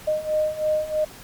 sine beating tone pair, 614 / 617.1 Hz, D#5 / D#5, -23 / -14 cents, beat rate 3.1 Hz, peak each -25 / -22 dBFS, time 0.07-1.05 s, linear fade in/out 10 ms, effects pink hiss -43 dBFS RMS until 1.23 s + MP3 96 kbps

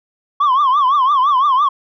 sine tone with vibrato, 1095 Hz, C#6, 22 cents flat, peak -8 dBFS, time 0.4-1.69 s, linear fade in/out 10 ms, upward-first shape triangle, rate 5.9 Hz, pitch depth 180 cents each way, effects tanh soft clip ceiling -9 dBFS

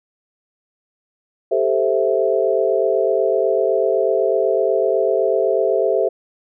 sine chord, A minor seventh, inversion third, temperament equal, 392 / 440 / 523.3 / 659.3 Hz, G4 / A4 / C5 / E5, 0 / 0 / 0 / 0 cents, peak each -20 dBFS, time 1.51-6.09 s, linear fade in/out 10 ms, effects none

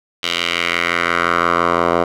10% pulse tone with band-pass filter sweep, 85.8 Hz, F2, 30 cents flat, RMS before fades -17 dBFS, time 0.23-2.04 s, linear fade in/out 5 ms, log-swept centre 3300 to 790 Hz, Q 2.1, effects none

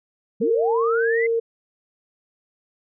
sine linear sweep, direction up, 179.1 to 2093 Hz, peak -23 dBFS, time 0.4-1.27 s, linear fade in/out 10 ms
sine tone, 459.1 Hz, A#4, 26 cents flat, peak -18 dBFS, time 0.41-1.4 s, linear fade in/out 10 ms
effects none

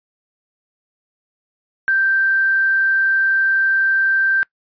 sine tone with quantisation, 1568 Hz, G6, in tune, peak -13 dBFS, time 1.88-4.43 s, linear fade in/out 0 ms, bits 7, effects noise-tail reverb RT60 0.1 s tail -24 dB re dry + resampled to 11025 Hz

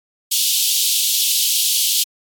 pink high-pass noise, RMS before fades -17 dBFS, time 0.31-2.04 s, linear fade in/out 10 ms, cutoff 3000 Hz, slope 48 dB/octave, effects AAC 64 kbps

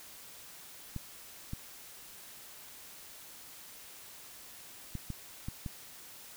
clicks, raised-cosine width 5 ms, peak -25 dBFS, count 6, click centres 0.963 / 1.534 / 4.953 / 5.103 / 5.485 / 5.662 s, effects white hiss -51 dBFS RMS until 6.36 s

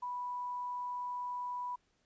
sine tone with quantisation, 985 Hz, B5, 5 cents flat, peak -36 dBFS, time 0.02-1.76 s, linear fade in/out 10 ms, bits 11, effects pink hiss -75 dBFS RMS until 2.05 s + resampled to 16000 Hz

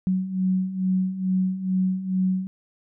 sine beating tone pair, 185 / 187.3 Hz, F#3 / F#3, 0 / +21 cents, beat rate 2.3 Hz, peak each -27 / -22 dBFS, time 0.07-2.47 s, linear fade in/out 0 ms, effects none

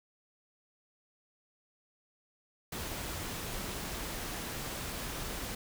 pink noise, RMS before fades -39 dBFS, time 2.72-5.55 s, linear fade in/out 5 ms, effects none

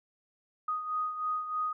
sine beating tone pair, 1244.5 / 1247.7 Hz, D#6 / D#6, 0 / +4 cents, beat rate 3.2 Hz, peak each -31 / -38 dBFS, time 0.68-1.73 s, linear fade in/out 5 ms, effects none

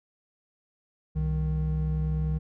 triangle tone pair together, 65.4 / 155.56 Hz, C2 / D#3, 0 / 0 cents, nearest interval octave + minor third, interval 1500 cents, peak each -26 / -25 dBFS, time 1.15-2.39 s, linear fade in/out 20 ms, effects none

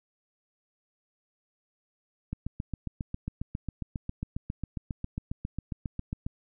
click train, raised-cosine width 5 ms, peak -20 dBFS, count 30, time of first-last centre 2.33-6.265 s, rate 7.37 Hz, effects none

